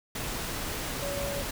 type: tone in noise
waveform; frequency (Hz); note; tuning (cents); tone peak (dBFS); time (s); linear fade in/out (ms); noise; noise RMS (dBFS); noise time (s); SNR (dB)
sine; 565; C#5; +33; -33; 1.02-1.42; 5; pink; -34; 0.15-1.51; -2
effects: none